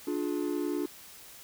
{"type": "chord", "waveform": "triangle", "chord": "D diminished", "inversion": "none", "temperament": "just", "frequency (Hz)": [293.7, 352.4, 422.9], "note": ["D4", "F4", "Ab4"], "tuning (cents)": [0, 16, 31], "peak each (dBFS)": [-30, -31, -35], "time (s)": [0.07, 0.86], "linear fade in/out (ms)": 5, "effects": ["white hiss -50 dBFS RMS until 1.43 s"]}